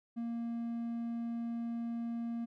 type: tone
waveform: triangle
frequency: 233.1 Hz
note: A#3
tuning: in tune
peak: -33 dBFS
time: 0.16-2.46 s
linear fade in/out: 20 ms
effects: none